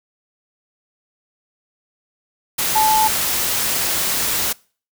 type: tone in noise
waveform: sine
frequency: 870 Hz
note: A5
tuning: 20 cents flat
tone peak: -13 dBFS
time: 2.75-3.08 s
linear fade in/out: 10 ms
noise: white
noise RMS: -20 dBFS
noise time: 2.58-4.53 s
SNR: +4 dB
effects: noise-tail reverb RT60 0.4 s tail -24 dB re dry